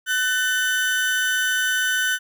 35% pulse tone pair together, 1505 / 1788.3 Hz, F#6 / A6, +29 / +28 cents, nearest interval minor third, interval 299 cents, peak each -18 / -27 dBFS, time 0.06-2.19 s, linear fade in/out 50 ms, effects none

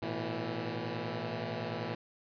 10% pulse chord, A suspended second, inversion none, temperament equal with one note detuned, 110 / 120.58 / 164.81 Hz, A2 / B2 / E3, 0 / -41 / 0 cents, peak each -31 dBFS, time 0.02-1.95 s, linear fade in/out 5 ms, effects resampled to 11025 Hz

